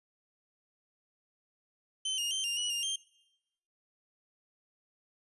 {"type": "tone with pitch steps", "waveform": "sawtooth", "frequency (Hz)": [3073, 2844, 3125, 2801, 2928, 2811, 3171], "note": ["G7", "F7", "G7", "F7", "F#7", "F7", "G7"], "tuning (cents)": [-35, 31, -6, 4, -19, 11, 19], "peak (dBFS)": -28, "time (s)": [2.05, 2.96], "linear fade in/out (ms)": 5, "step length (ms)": 130, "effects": ["noise-tail reverb RT60 0.9 s tail -22 dB re dry", "resampled to 24000 Hz"]}